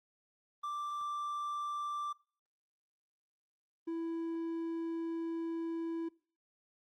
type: tone pair in turn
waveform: triangle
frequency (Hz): 1176 / 330.8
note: D6 / E4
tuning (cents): +2 / +6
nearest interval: octave + minor seventh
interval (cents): 2196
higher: first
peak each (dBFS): -34 / -33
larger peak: second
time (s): 0.63-2.13 / 3.87-6.09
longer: second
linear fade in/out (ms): 10
effects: noise-tail reverb RT60 0.4 s tail -23 dB re dry + Opus 24 kbps